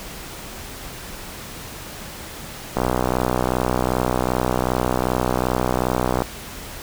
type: click train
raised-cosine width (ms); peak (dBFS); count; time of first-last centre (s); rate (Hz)
1; -5; 217; 2.77-6.22; 62.6
effects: pink hiss -35 dBFS RMS until 6.82 s